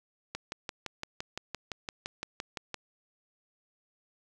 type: click train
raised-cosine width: 0.2 ms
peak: -18 dBFS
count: 15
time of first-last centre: 0.35-2.743 s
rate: 5.85 Hz
effects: none